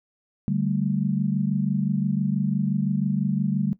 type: chord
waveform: sine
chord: D suspended fourth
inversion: none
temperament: equal with one note detuned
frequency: 146.83 / 194.08 / 220 Hz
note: D3 / G3 / A3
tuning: 0 / -17 / 0 cents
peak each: -25 / -24 / -27 dBFS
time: 0.48-3.73 s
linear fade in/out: 0 ms
effects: noise-tail reverb RT60 0.1 s tail -17 dB re dry